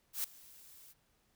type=noise with ADSR envelope; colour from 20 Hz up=blue; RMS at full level=-34 dBFS; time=0.13-0.94 s; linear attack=110 ms; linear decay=5 ms; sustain=-23 dB; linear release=34 ms; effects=pink hiss -74 dBFS RMS until 1.35 s